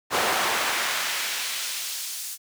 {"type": "noise with high-pass filter sweep", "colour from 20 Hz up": "brown", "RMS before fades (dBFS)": -27, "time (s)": [0.1, 2.38], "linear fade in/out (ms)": 50, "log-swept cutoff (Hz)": [670, 7500], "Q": 0.75, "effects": []}